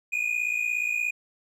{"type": "tone pair together", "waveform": "triangle", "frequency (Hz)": [2432, 2489], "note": ["D#7", "D#7"], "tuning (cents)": [-40, 0], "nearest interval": "unison", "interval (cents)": 40, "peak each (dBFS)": [-26, -26], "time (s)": [0.12, 1.11], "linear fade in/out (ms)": 10, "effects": []}